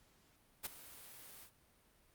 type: noise with ADSR envelope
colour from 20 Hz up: white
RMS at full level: -39 dBFS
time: 0.63-1.51 s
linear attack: 26 ms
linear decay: 17 ms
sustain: -16 dB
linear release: 84 ms
effects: pink hiss -70 dBFS RMS until 2.14 s + Opus 48 kbps